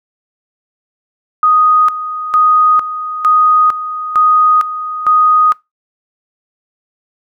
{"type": "tone with tremolo", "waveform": "sine", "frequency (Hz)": 1244.5, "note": "D#6", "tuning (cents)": 0, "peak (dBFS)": -6, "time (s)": [1.43, 5.53], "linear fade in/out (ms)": 2, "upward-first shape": "square", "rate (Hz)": 1.1, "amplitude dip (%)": 75, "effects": ["noise-tail reverb RT60 0.2 s tail -23 dB re dry"]}